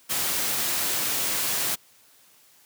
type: noise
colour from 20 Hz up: white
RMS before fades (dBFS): -26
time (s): 0.09-1.76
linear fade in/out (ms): 20
effects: white hiss -57 dBFS RMS until 2.65 s + high-pass 100 Hz 12 dB/octave